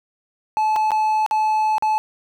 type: tone with dropouts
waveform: triangle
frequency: 864 Hz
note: A5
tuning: 32 cents flat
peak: -14 dBFS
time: 0.57-1.98 s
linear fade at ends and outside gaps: 0 ms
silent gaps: 0.76-0.763 / 0.907-0.917 / 1.263-1.311 / 1.782-1.824 s
effects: none